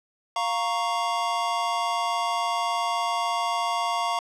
square chord, Bb minor, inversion second, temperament equal, 698.5 / 932.3 / 1108.7 Hz, F5 / Bb5 / Db6, 0 / 0 / 0 cents, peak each -29 dBFS, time 0.36-4.19 s, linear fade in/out 2 ms, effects low-pass 7000 Hz 12 dB/octave

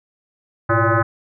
sine tone with frequency modulation, 580 Hz, D5, 22 cents flat, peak -13 dBFS, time 0.69-1.03 s, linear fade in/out 10 ms, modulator 229 Hz, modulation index 4.3, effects none

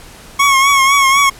25% pulse tone with vibrato, 1100 Hz, C#6, 14 cents flat, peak -4 dBFS, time 0.39-1.3 s, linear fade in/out 10 ms, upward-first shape triangle, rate 4 Hz, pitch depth 58 cents each way, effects pink hiss -37 dBFS RMS until 1.39 s + low-pass 12000 Hz 12 dB/octave

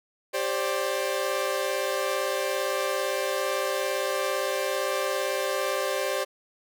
sawtooth chord, G suspended fourth, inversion none, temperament equal with one note detuned, 392 / 529.6 / 587.3 Hz, G4 / C5 / D5, 0 / +21 / 0 cents, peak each -28 / -25 / -26 dBFS, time 0.33-6.25 s, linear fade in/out 20 ms, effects none

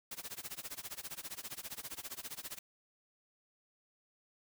white noise with tremolo, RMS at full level -42 dBFS, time 0.11-2.59 s, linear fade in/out 5 ms, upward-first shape sine, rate 15 Hz, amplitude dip 95%, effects none

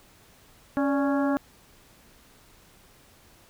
harmonic tone with a mistuned harmonic, 277.2 Hz, C#4, in tune, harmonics 1 / 2 / 3 / 4 / 5 / 6, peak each -23 / -29 / -33 / -35 / -37 / -39 dBFS, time 0.77-1.37 s, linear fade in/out 0 ms, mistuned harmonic 2, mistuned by +80 cents, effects pink hiss -56 dBFS RMS until 3.49 s

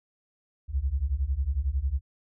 sine beating tone pair, 62.2 / 73.2 Hz, B1 / D2, +13 / -5 cents, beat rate 11 Hz, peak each -28 / -27 dBFS, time 0.68-2.01 s, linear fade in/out 50 ms, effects none

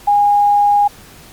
sine tone, 819 Hz, G#5, 24 cents flat, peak -8 dBFS, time 0.07-0.88 s, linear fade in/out 10 ms, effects pink hiss -40 dBFS RMS until 1.32 s + MP3 96 kbps

